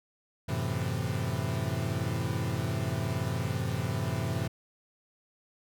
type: chord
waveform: 40% pulse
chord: F# half-diminished seventh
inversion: none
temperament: equal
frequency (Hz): 92.5 / 110 / 130.81 / 164.81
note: F#2 / A2 / C3 / E3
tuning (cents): 0 / 0 / 0 / 0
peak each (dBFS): -35 / -33 / -33 / -35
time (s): 0.48-4.48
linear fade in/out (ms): 10
effects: none